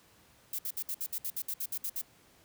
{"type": "noise bursts", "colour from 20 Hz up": "violet", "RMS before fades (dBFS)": -35, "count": 13, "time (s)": [0.53, 2.016], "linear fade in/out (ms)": 5, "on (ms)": 58, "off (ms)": 61, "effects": ["pink hiss -62 dBFS RMS until 2.44 s", "high-pass 60 Hz 12 dB/octave"]}